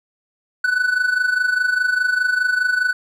triangle tone with amplitude modulation, 1492 Hz, F#6, 14 cents sharp, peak -11 dBFS, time 0.64-2.93 s, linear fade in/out 5 ms, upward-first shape sine, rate 24.9 Hz, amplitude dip 70%, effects none

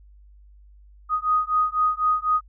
sine beating tone pair, 1244.5 / 1248.5 Hz, D#6 / D#6, 0 / +6 cents, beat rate 4 Hz, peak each -22 dBFS, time 1.09-2.41 s, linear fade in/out 50 ms, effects added 50 Hz sine -47 dBFS peak until 2.48 s

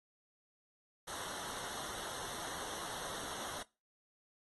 pink noise with comb filter, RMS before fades -44 dBFS, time 1.07-3.63 s, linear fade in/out 10 ms, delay 0.41 ms, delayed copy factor -0.8, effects noise-tail reverb RT60 0.3 s tail -23 dB re dry + AAC 32 kbps

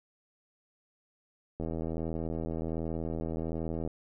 click train, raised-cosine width 2 ms, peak -22 dBFS, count 186, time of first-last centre 1.6-3.876 s, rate 81.3 Hz, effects none

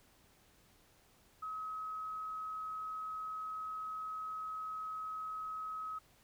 sine tone, 1276 Hz, D#6, 43 cents sharp, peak -39 dBFS, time 1.42-5.99 s, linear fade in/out 10 ms, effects pink hiss -67 dBFS RMS until 6.23 s

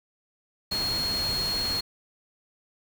sine tone in noise, 4291 Hz, C8, 43 cents sharp, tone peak -26 dBFS, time 0.71-1.81 s, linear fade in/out 10 ms, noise pink, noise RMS -34 dBFS, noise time 0.71-1.81 s, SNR +5 dB, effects none

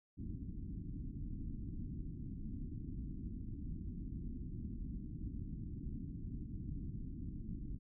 pink low-pass noise, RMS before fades -44 dBFS, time 0.17-7.79 s, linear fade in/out 20 ms, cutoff 300 Hz, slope 48 dB/octave, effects none

